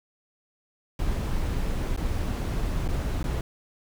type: noise with dropouts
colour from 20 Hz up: brown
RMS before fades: -27 dBFS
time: 0.99-3.41 s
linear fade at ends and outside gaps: 2 ms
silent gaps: 1.964-1.974 / 2.879-2.887 / 3.229-3.24 s
effects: none